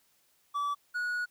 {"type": "tone pair in turn", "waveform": "triangle", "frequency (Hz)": [1152, 1458.6], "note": ["D6", "F#6"], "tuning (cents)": [-34, -25], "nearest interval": "major third", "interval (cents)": 409, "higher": "second", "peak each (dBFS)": [-27, -28], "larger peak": "first", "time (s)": [[0.54, 0.75], [0.94, 1.26]], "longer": "second", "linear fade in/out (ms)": 20, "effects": ["white hiss -69 dBFS RMS until 1.3 s"]}